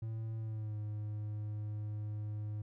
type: tone with pitch glide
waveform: triangle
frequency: 111.6 to 105.7 Hz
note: A2 to G#2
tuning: +25 to +31 cents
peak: -35 dBFS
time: 0.02-2.62 s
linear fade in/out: 5 ms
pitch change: -94 cents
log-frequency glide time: 0.38-0.77 s
effects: none